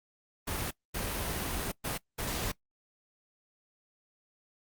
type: noise bursts at uneven times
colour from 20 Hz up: pink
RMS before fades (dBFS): -34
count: 4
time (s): 0.47-0.71 / 0.94-1.72 / 1.84-1.98 / 2.18-2.52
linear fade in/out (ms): 10
effects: noise-tail reverb RT60 0.1 s tail -21 dB re dry + Opus 32 kbps